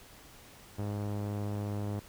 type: tone with low-pass filter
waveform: sawtooth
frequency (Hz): 102.9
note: G#2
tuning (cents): -16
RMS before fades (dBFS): -35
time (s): 0.78-2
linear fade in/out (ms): 10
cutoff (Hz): 830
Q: 0.8
effects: pink hiss -54 dBFS RMS until 2.08 s